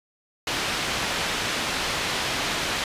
white low-pass noise, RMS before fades -27 dBFS, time 0.47-2.84 s, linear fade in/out 2 ms, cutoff 3800 Hz, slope 12 dB/octave, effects resampled to 32000 Hz

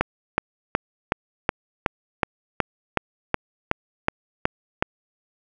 click train, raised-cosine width 0.5 ms, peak -3 dBFS, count 14, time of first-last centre 0.01-4.825 s, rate 2.7 Hz, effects none

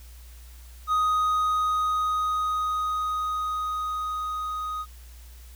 triangle tone with level ramp, 1249 Hz, D#6, 6 cents sharp, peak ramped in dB -18 to -27 dBFS, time 0.87-4.86 s, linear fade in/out 50 ms, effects added 60 Hz sine -43 dBFS peak until 5.55 s + white hiss -54 dBFS RMS until 5.55 s

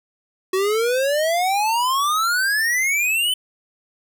square exponential sweep, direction up, 370 to 3070 Hz, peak -18 dBFS, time 0.53-3.34 s, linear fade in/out 5 ms, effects none

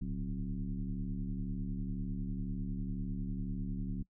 sine tone with frequency modulation, 113 Hz, A2, 47 cents sharp, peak -34 dBFS, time 0.01-4.03 s, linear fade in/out 10 ms, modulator 72 Hz, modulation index 1.8, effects noise-tail reverb RT60 0.1 s tail -22 dB re dry

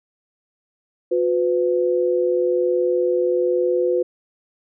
sine tone pair together, 360.5 / 501.6 Hz, F#4 / B4, -45 / +27 cents, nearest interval tritone, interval 572 cents, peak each -19 dBFS, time 1.11-4.03 s, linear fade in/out 10 ms, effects none

